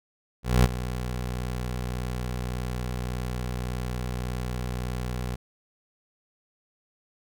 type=tone with ADSR envelope; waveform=20% pulse; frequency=61.74 Hz; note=B1; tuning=in tune; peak=-10 dBFS; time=0.43-5.36 s; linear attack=210 ms; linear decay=33 ms; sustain=-14 dB; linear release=11 ms; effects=none